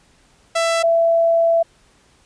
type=tone pair in turn; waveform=sawtooth / sine; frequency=665 / 667.3 Hz; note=E5 / E5; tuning=+15 / +21 cents; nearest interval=unison; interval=6 cents; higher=second; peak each=-12 dBFS; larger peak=neither; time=0.55-0.83 / 0.83-1.63 s; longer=second; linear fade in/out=10 ms; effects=pink hiss -55 dBFS RMS until 2.25 s + resampled to 22050 Hz